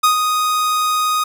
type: tone with ADSR envelope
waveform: 45% pulse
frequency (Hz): 1244.5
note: D#6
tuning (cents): 0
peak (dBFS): -9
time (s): 0.03-1.24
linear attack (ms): 11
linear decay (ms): 110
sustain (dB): -6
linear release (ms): 8
effects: none